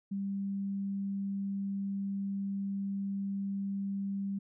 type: tone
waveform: sine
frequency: 197.4 Hz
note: G3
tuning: 12 cents sharp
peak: -32 dBFS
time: 0.11-4.39 s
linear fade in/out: 10 ms
effects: none

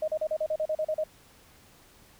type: tone bursts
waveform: sine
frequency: 622.3 Hz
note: D#5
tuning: in tune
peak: -25 dBFS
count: 11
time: 0.02-1.039 s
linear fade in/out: 5 ms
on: 59 ms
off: 37 ms
effects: pink hiss -57 dBFS RMS until 2.19 s

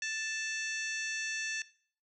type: harmonic tone with a mistuned harmonic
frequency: 880 Hz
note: A5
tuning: in tune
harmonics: 2 / 3 / 4 / 5 / 6 / 7 / 8 / 9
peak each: -37 / -39 / -47 / -46 / -44 / -42 / -51 / -56 dBFS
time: 0.02-1.62 s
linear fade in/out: 2 ms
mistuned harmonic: 6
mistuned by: +91 cents
effects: noise-tail reverb RT60 0.5 s tail -19 dB re dry

